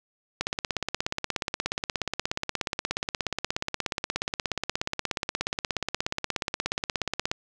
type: click train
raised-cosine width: 0.2 ms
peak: -10 dBFS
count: 117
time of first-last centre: 0.41-7.315 s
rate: 16.8 Hz
effects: none